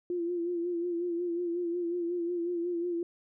sine tone with vibrato, 346.2 Hz, F4, 15 cents flat, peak -29 dBFS, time 0.1-3.03 s, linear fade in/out 2 ms, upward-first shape sine, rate 5.5 Hz, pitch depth 49 cents each way, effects none

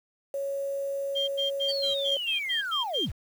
sine tone, 554.4 Hz, C#5, in tune, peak -28 dBFS, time 0.34-2.17 s, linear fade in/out 2 ms
sine tone bursts, 3188 Hz, G7, 28 cents sharp, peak -25 dBFS, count 9, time 1.15-3.064 s, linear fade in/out 20 ms, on 130 ms, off 93 ms
sine linear sweep, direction down, 4629 to 30.09 Hz, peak -29 dBFS, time 1.68-3.12 s, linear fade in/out 10 ms
effects tanh soft clip ceiling -18 dBFS + 8-bit

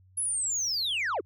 sine linear sweep, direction down, 10630 to 293.7 Hz, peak -24 dBFS, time 0.17-1.21 s, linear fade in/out 10 ms, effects tanh soft clip ceiling -26 dBFS + added 93 Hz sine -56 dBFS peak until 1.25 s

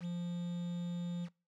triangle tone with quantisation, 174.2 Hz, F3, 4 cents flat, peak -34 dBFS, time 0-1.29 s, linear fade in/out 50 ms, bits 9, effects noise-tail reverb RT60 0.3 s tail -23 dB re dry + low-pass 6000 Hz 12 dB/octave

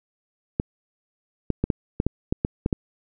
clicks, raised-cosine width 3 ms, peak -8 dBFS, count 10, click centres 0.599 / 1.503 / 1.64 / 1.702 / 2.001 / 2.066 / 2.325 / 2.449 / 2.661 / 2.728 s, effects none

